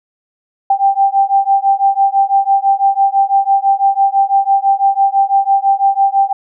sine beating tone pair, 784 / 790 Hz, G5 / G5, 0 / +13 cents, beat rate 6 Hz, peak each -12 dBFS, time 0.7-6.33 s, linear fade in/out 5 ms, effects none

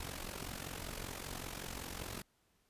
pink noise with amplitude modulation, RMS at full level -41 dBFS, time 0-2.22 s, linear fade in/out 5 ms, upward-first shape sine, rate 45.2 Hz, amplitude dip 75%, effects pink hiss -75 dBFS RMS until 2.69 s + resampled to 32000 Hz

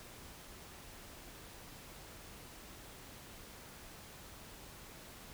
silence, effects pink hiss -53 dBFS RMS until 5.33 s

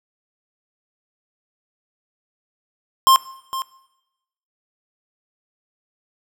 square tone with echo, 1058 Hz, C6, 19 cents sharp, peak -10 dBFS, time 3.07-3.16 s, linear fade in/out 0 ms, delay 460 ms, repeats 1, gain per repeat -14 dB, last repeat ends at 3.62 s, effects noise-tail reverb RT60 0.9 s tail -19 dB re dry

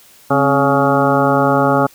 harmonic tone with a mistuned harmonic, 140 Hz, C#3, 18 cents sharp, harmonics 1 / 2 / 3 / 4 / 5 / 6 / 8 / 9 / 10, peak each -20 / -17 / -20 / -17 / -21 / -18 / -22 / -20 / -23 dBFS, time 0.3-1.87 s, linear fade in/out 10 ms, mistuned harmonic 2, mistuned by -65 cents, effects white hiss -46 dBFS RMS until 1.94 s

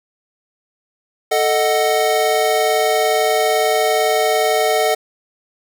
square chord, D# diminished, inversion second, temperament equal, 440 / 622.3 / 740 Hz, A4 / D#5 / F#5, 0 / 0 / 0 cents, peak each -19 dBFS, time 1.31-4.95 s, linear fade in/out 10 ms, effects none

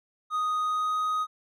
triangle tone with pitch glide, 1244.5 to 1251.7 Hz, D#6 to D#6, 0 to +10 cents, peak -23 dBFS, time 0.3-1.27 s, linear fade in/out 50 ms, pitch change +10 cents, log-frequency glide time 0.62-0.96 s, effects none

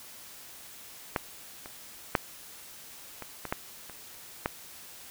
clicks, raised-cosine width 0.5 ms, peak -11 / -27 / -7 / -23 / -20 / -13 / -28 / -12 dBFS, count 8, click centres 1.162 / 1.659 / 2.152 / 3.223 / 3.453 / 3.525 / 3.897 / 4.459 s, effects white hiss -48 dBFS RMS until 5.1 s

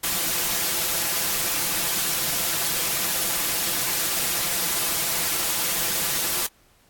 white noise with comb filter, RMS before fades -24 dBFS, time 0.03-6.47 s, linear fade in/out 10 ms, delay 5.9 ms, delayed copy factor +0.55, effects pink hiss -59 dBFS RMS until 6.89 s + AAC 64 kbps

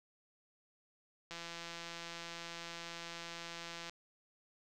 click train, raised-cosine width 0.2 ms, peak -28 dBFS, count 438, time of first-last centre 1.31-3.896 s, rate 169 Hz, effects none

